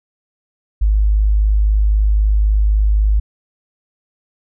sine tone, 51.91 Hz, G#1, in tune, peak -10 dBFS, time 0.81-3.2 s, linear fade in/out 10 ms, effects none

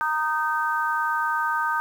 harmonic tone, 309 Hz, D#4, 12 cents flat, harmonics 3 / 4 / 5, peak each -26 / -26 / -26 dBFS, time 0.01-1.8 s, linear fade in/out 0 ms, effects 8-bit

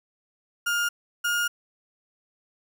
35% pulse tone pair in turn, 1414 / 1422.2 Hz, F6 / F6, +21 / +31 cents, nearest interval unison, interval 10 cents, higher second, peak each -21 dBFS, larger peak neither, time 0.66-0.89 / 1.24-1.48 s, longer second, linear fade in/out 10 ms, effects none

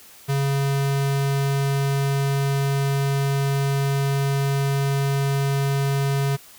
square tone, 138.59 Hz, C#3, in tune, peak -20 dBFS, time 0.28-6.37 s, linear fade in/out 20 ms, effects white hiss -47 dBFS RMS until 6.58 s

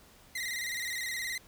sawtooth tone with vibrato, 1975.5 Hz, B6, in tune, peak -30 dBFS, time 0.35-1.38 s, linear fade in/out 5 ms, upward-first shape square, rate 19 Hz, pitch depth 70 cents each way, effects pink hiss -58 dBFS RMS until 1.47 s

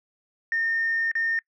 sine tone with dropouts, 1823 Hz, A#6, 39 cents flat, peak -21 dBFS, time 0.52-1.39 s, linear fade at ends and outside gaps 1 ms, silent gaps 1.115-1.153 s, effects noise-tail reverb RT60 0.1 s tail -26 dB re dry + tanh soft clip ceiling -17 dBFS

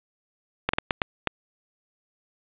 clicks, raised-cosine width 0.3 ms, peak -5 dBFS, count 6, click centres 0.69 / 0.735 / 0.785 / 0.908 / 1.018 / 1.273 s, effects resampled to 8000 Hz + 7-bit

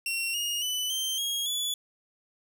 sawtooth tone with pitch steps, 2731 / 2859 / 2992 / 3132 / 3278 / 3431 Hz, F7 / F7 / F#7 / G7 / G#7 / A7, -39 / +40 / +19 / -2 / -23 / -44 cents, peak -25 dBFS, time 0.06-1.74 s, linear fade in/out 2 ms, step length 280 ms, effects none

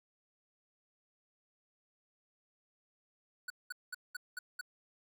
square tone bursts, 1480 Hz, F#6, in tune, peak -39 dBFS, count 6, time 3.48-4.612 s, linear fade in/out 5 ms, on 22 ms, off 200 ms, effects none

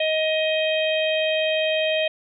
harmonic tone with a mistuned harmonic, 628 Hz, D#5, 16 cents sharp, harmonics 1 / 3 / 4 / 5 / 6, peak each -21 / -32 / -27 / -27 / -36 dBFS, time 0-2.08 s, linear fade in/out 5 ms, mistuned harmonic 5, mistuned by +18 cents, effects none

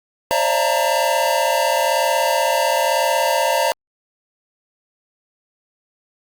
square tone cluster, 536 / 592 / 674 / 902 / 943 Hz, C5 / D5 / E5 / A5 / A#5, +42 / +14 / +38 / +43 / +20 cents, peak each -23 dBFS, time 0.31-3.72 s, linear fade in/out 0 ms, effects Opus 48 kbps

